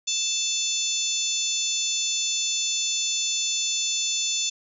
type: harmonic tone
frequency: 880 Hz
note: A5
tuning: in tune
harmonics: 3 / 4 / 5 / 6 / 7 / 8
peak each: -34 / -28 / -34 / -34 / -29 / -29 dBFS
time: 0.07-4.5 s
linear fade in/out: 10 ms
effects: none